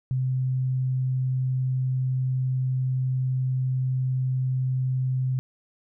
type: tone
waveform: sine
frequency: 129.4 Hz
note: C3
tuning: 19 cents flat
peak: -22 dBFS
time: 0.11-5.39 s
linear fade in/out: 0 ms
effects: none